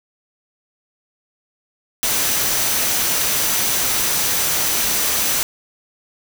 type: tone in noise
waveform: sine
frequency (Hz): 6000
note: F#8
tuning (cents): +23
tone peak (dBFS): -28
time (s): 2.03-5.43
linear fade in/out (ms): 0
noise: white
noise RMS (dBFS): -19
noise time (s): 2.03-5.43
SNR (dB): -12
effects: none